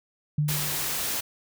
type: tone with exponential decay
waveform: sine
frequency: 149.2 Hz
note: D3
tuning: 28 cents sharp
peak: -19 dBFS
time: 0.38-1.07 s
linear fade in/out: 5 ms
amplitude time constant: 150 ms
type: noise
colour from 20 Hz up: white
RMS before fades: -29 dBFS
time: 0.48-1.21 s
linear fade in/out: 10 ms
effects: none